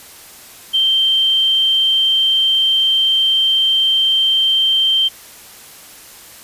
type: tone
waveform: sine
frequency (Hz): 3136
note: G7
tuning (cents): 0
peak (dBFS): -11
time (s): 0.73-5.09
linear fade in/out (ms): 20
effects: white hiss -39 dBFS RMS until 6.43 s + resampled to 32000 Hz